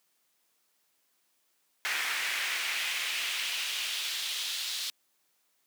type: noise with high-pass filter sweep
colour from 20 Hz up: brown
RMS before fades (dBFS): -33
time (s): 1.85-4.9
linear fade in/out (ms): 0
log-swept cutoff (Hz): 1900 to 3900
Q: 2
effects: white hiss -73 dBFS RMS until 5.66 s + high-pass 200 Hz 12 dB/octave